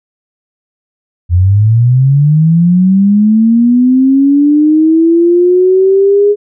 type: linear sweep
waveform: sine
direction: up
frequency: 84.2 to 415.3 Hz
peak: -4 dBFS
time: 1.29-6.36 s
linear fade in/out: 50 ms
effects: none